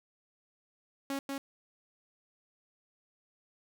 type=tone with echo; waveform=sawtooth; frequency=275.3 Hz; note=C#4; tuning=12 cents flat; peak=-29 dBFS; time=1.1-1.19 s; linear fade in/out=2 ms; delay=190 ms; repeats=1; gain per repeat=-2 dB; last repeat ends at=1.38 s; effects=none

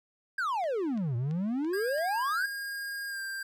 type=exponential two-way sweep; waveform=triangle; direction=down then up; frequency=1649 to 114.2 to 1649 Hz; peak=-26 dBFS; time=0.38-2.46 s; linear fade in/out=5 ms; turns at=1.16 s
type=click train; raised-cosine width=0.2 ms; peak=-34 dBFS; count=5; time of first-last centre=0.64-1.982 s; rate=2.98 Hz
type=tone with pitch glide; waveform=square; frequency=1623 to 1584.1 Hz; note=G#6 to G6; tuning=-40 to +18 cents; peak=-35 dBFS; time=1.73-3.43 s; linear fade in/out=5 ms; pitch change=-42 cents; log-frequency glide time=3.08-3.21 s
effects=none

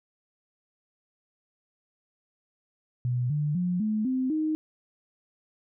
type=tone with pitch steps; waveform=sine; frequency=123.47 / 148.54 / 178.69 / 215 / 258.6 / 311.1 Hz; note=B2 / D3 / F3 / A3 / C4 / D#4; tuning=0 / +20 / +40 / -40 / -20 / 0 cents; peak=-24 dBFS; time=3.05-4.55 s; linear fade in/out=0 ms; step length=250 ms; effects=none

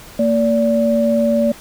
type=tone pair together; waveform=sine; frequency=229.4 / 578 Hz; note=A#3 / D5; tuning=-28 / -28 cents; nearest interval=octave + major third; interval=1600 cents; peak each=-15 / -15 dBFS; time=0.19-1.52 s; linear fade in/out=5 ms; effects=pink hiss -39 dBFS RMS until 1.6 s

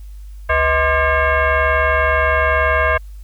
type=tone with frequency modulation; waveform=sine; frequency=491.1 Hz; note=B4; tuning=10 cents flat; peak=-12 dBFS; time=0.49-2.98 s; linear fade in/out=10 ms; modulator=562 Hz; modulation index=2.9; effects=added 50 Hz sine -31 dBFS peak until 3.23 s + white hiss -56 dBFS RMS until 3.23 s

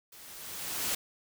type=noise with level ramp; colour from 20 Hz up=white; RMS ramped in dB=-52 to -30 dBFS; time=0.12-0.95 s; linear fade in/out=5 ms; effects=none

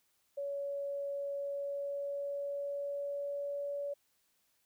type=tone with pitch glide; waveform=sine; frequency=563 to 569.5 Hz; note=C#5 to C#5; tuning=+27 to +47 cents; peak=-35 dBFS; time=0.37-3.94 s; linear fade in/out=10 ms; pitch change=+20 cents; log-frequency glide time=1.37-3.76 s; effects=white hiss -75 dBFS RMS until 4.65 s

